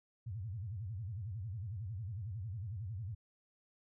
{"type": "tone with vibrato", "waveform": "sine", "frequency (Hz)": 102.8, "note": "G#2", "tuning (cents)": -17, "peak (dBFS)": -39, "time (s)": [0.26, 3.15], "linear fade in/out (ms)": 10, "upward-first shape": "sine", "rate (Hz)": 11, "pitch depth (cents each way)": 270, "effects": []}